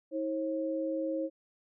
sine tone pair together, 320 / 538.2 Hz, D#4 / C5, +49 / +49 cents, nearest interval major sixth, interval 900 cents, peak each -33 / -33 dBFS, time 0.11-1.3 s, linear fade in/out 50 ms, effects none

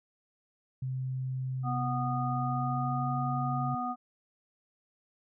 sine tone with pitch glide, 130 to 134.97 Hz, C3 to C#3, -11 to -46 cents, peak -31 dBFS, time 0.82-3.75 s, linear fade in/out 5 ms, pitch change +65 cents, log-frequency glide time 2.31-3.16 s
harmonic tone, 246.4 Hz, B3, 4 cents flat, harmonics 1 / 3 / 5, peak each -36 / -34 / -35 dBFS, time 1.63-3.96 s, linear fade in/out 50 ms
effects none

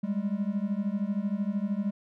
triangle beating tone pair, 196 / 209 Hz, G3 / G#3, 0 / +11 cents, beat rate 13 Hz, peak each -28 dBFS, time 0.03-1.91 s, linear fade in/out 10 ms, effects none

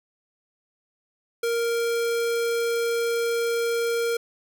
square tone, 466.2 Hz, A#4, in tune, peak -23 dBFS, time 1.43-4.17 s, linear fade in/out 5 ms, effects none

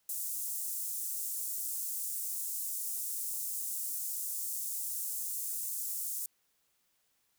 pink high-pass noise, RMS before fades -37 dBFS, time 0.09-6.26 s, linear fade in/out 2 ms, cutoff 7900 Hz, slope 24 dB/octave, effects white hiss -75 dBFS RMS until 7.38 s

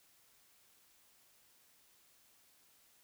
silence, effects white hiss -68 dBFS RMS until 3.03 s

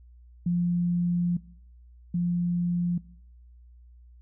sine tone pair in turn, 174.61 / 174.61 Hz, F3 / F3, 0 / 0 cents, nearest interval unison, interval 0 cents, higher neither, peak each -22 / -23 dBFS, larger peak first, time 0.46-1.37 / 2.14-2.98 s, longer first, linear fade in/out 5 ms, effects noise-tail reverb RT60 0.7 s tail -22 dB re dry + added 60 Hz sine -49 dBFS peak until 4.21 s

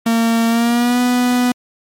45% pulse tone with pitch glide, 229.1 to 247 Hz, A#3 to B3, -30 to 0 cents, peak -12 dBFS, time 0.06-1.52 s, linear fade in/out 5 ms, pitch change +130 cents, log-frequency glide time 0.48-1 s, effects MP3 64 kbps

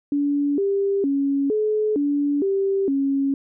sine tone with pitch steps, 286.6 / 396.4 / 278.3 / 427.6 / 287.5 / 391.1 / 275.2 Hz, D4 / G4 / C#4 / A4 / D4 / G4 / C#4, -42 / +19 / +7 / -49 / -37 / -4 / -12 cents, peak -18 dBFS, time 0.12-3.34 s, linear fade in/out 2 ms, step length 460 ms, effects none

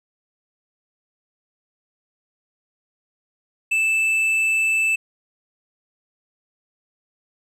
triangle tone with tanh clipping, 2637 Hz, E7, in tune, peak -18 dBFS, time 3.71-4.96 s, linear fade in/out 10 ms, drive 10 dB, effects none

